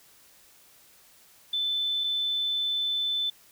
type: tone pair in turn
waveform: sine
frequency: 3520 / 3520 Hz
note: A7 / A7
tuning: 0 / 0 cents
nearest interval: unison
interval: 0 cents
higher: neither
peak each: -25 dBFS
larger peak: neither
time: 1.53-2.04 / 2.04-3.3 s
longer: second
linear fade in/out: 5 ms
effects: white hiss -57 dBFS RMS until 3.51 s